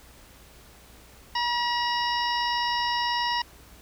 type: harmonic tone with a mistuned harmonic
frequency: 959 Hz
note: A#5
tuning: 49 cents sharp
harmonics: 1 / 2 / 3 / 4 / 5 / 6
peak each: -26 / -31 / -33 / -37 / -36 / -34 dBFS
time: 1.35-3.42 s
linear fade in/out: 5 ms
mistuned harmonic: 6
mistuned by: -97 cents
effects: added 60 Hz sine -54 dBFS peak until 3.81 s + pink hiss -52 dBFS RMS until 3.81 s